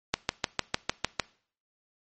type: click train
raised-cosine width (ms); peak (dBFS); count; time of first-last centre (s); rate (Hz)
0.2; -6; 8; 0.14-1.197; 6.62
effects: noise-tail reverb RT60 0.5 s tail -22 dB re dry + MP3 32 kbps